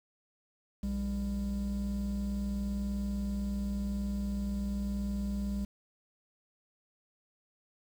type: tone pair together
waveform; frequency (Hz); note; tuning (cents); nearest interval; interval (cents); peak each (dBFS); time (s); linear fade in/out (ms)
triangle; 59.68 / 200; A#1 / G3; +41 / +35; octave + major sixth; 2094; -32 / -30; 0.83-5.65; 5
effects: tanh soft clip ceiling -25 dBFS + 9-bit